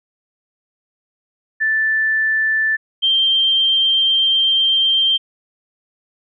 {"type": "tone pair in turn", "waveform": "sine", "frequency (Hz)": [1760, 3156], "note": ["A6", "G7"], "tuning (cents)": [0, 11], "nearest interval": "minor seventh", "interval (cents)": 1011, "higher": "second", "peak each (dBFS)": [-14, -12], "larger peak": "second", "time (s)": [[1.6, 2.77], [3.02, 5.18]], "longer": "second", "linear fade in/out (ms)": 20, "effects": []}